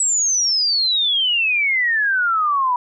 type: exponential sweep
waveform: sine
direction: down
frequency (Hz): 7900 to 965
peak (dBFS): -15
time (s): 0-2.76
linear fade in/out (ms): 2
effects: none